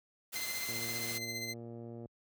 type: noise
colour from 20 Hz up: white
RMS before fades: -41 dBFS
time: 0.32-1.19 s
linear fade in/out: 20 ms
type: tone with tremolo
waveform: 20% pulse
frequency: 2067 Hz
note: C7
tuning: 22 cents flat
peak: -31 dBFS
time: 0.35-1.54 s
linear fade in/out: 10 ms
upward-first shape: sine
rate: 15 Hz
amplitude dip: 50%
type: click train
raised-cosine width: 2 ms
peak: -34 dBFS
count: 161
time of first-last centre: 0.69-2.058 s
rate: 117 Hz
effects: high-pass 60 Hz 12 dB/octave